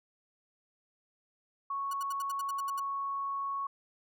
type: tone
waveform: sine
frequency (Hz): 1107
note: C#6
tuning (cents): -3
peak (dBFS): -32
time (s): 1.7-3.67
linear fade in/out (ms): 5
type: tone bursts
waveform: 5% pulse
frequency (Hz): 1463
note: F#6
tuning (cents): -20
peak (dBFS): -30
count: 10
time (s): 1.91-2.798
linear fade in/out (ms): 5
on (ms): 24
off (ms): 72
effects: none